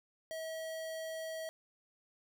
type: tone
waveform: square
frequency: 643 Hz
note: E5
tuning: 43 cents flat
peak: -40 dBFS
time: 0.31-1.49 s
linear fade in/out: 0 ms
effects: none

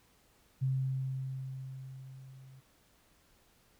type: tone with level ramp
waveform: sine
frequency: 132.2 Hz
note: C3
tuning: 18 cents sharp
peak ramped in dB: -27 to -52 dBFS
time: 0.61-2.61 s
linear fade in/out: 20 ms
effects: pink hiss -67 dBFS RMS until 3.79 s

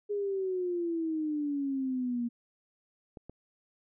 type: exponential sweep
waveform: sine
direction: down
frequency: 415.3 to 234.9 Hz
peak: -29 dBFS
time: 0.09-2.29 s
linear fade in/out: 20 ms
type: clicks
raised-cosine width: 2 ms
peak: -31 dBFS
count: 2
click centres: 3.172 / 3.296 s
effects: none

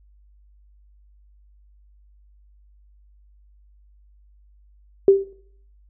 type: tone with exponential decay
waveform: sine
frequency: 392 Hz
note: G4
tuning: in tune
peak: -6 dBFS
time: 5.08-5.33 s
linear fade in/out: 2 ms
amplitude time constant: 54 ms
effects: noise-tail reverb RT60 0.6 s tail -17 dB re dry + added 50 Hz sine -51 dBFS peak until 5.89 s

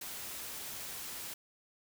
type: noise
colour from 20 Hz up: white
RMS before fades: -43 dBFS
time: 0.01-1.34 s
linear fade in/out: 5 ms
effects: none

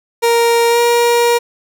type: tone with pitch glide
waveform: 30% pulse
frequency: 467.4 to 474.2 Hz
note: A#4 to A#4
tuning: +5 to +30 cents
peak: -7 dBFS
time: 0.22-1.39 s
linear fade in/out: 20 ms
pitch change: +25 cents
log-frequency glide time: 0.69-0.79 s
effects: none

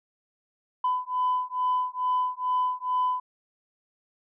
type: beating tone pair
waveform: sine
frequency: 1003 / 1005.3 Hz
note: B5 / B5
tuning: +26 / +30 cents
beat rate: 2.3 Hz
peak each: -26 dBFS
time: 0.84-3.2 s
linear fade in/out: 5 ms
effects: tanh soft clip ceiling -18 dBFS

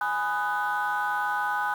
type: chord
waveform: sine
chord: G# minor seventh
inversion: none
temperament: just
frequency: 830.6 / 996.7 / 1245.9 / 1495.1 Hz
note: G#5 / B5 / D#6 / F#6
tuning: 0 / +16 / +2 / +18 cents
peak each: -28 / -31 / -31 / -28 dBFS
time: 0.01-1.74 s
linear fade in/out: 2 ms
effects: tanh soft clip ceiling -18 dBFS + 8-bit

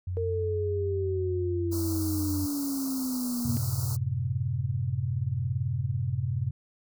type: tone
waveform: sine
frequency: 90.8 Hz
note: F#2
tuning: 32 cents flat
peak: -29 dBFS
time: 0.07-2.46 s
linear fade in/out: 5 ms
type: exponential sweep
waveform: sine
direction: down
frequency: 460 to 232.8 Hz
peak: -28 dBFS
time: 0.17-3.57 s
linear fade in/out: 0 ms
type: band-stop noise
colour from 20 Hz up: white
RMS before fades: -38 dBFS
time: 1.71-3.97 s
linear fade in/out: 20 ms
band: 1400 to 4200 Hz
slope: 96 dB/octave
type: chord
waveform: sine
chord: F# diminished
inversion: none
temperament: equal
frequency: 92.5 / 110 / 130.81 Hz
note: F#2 / A2 / C3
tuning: 0 / 0 / 0 cents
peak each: -32 / -32 / -29 dBFS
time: 3.45-6.51 s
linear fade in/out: 5 ms
effects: none

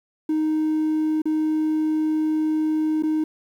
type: tone with dropouts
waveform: triangle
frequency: 311.1 Hz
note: D#4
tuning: in tune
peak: -16 dBFS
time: 0.29-3.24 s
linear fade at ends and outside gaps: 5 ms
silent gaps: 1.219-1.255 / 3.025-3.034 s
effects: tanh soft clip ceiling -14 dBFS + 9-bit

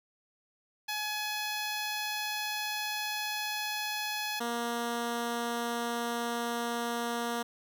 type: tone pair in turn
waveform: 10% pulse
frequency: 845 / 235.9 Hz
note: G#5 / A#3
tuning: +30 / +21 cents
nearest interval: octave + minor seventh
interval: 2209 cents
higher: first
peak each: -24 / -23 dBFS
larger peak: second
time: 0.88-4.4 / 4.4-7.43 s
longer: first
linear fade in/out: 10 ms
effects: none

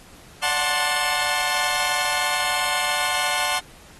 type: chord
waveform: 15% pulse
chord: D dominant seventh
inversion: none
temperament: just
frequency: 587.3 / 734.2 / 881 / 1057.2 Hz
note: D5 / F#5 / A5 / C6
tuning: 0 / -14 / +2 / +18 cents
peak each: -25 / -19 / -20 / -19 dBFS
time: 0.42-3.6 s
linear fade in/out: 20 ms
effects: pink hiss -48 dBFS RMS until 3.99 s + AAC 32 kbps

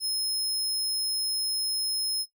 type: tone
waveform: sawtooth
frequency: 5160 Hz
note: E8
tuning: 38 cents flat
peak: -23 dBFS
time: 0-2.26 s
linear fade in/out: 50 ms
effects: noise-tail reverb RT60 0.1 s tail -17 dB re dry

